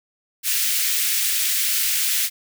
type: high-pass noise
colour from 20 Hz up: white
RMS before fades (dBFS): -21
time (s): 0.43-2.3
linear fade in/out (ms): 50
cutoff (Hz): 1800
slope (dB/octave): 24
effects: none